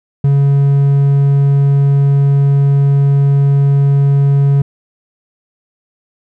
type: tone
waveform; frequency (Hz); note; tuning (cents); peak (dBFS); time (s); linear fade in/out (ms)
triangle; 140; C#3; +18; -5; 0.24-4.62; 5
effects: none